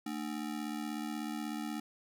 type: ring-modulated tone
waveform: square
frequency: 261.6 Hz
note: C4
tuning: in tune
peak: -34 dBFS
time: 0.06-1.8 s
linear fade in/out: 5 ms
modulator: 38.2 Hz
effects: none